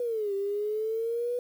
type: exponential two-way sweep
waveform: sine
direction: down then up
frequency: 493.2 to 392.4 to 493.2 Hz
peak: -27 dBFS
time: 0-1.39 s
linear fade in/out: 2 ms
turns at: 0.34 s
effects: 9-bit